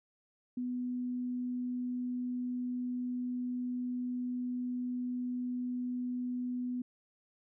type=tone; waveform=sine; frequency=248.1 Hz; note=B3; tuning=8 cents sharp; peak=-33 dBFS; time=0.57-6.82 s; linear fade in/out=5 ms; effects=none